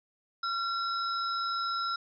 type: tone cluster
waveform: sine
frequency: 1367 / 3906 / 5150 Hz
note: F6 / B7 / E8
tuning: -37 / -20 / -41 cents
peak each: -30 / -39 / -39 dBFS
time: 0.43-1.96 s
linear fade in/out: 5 ms
effects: none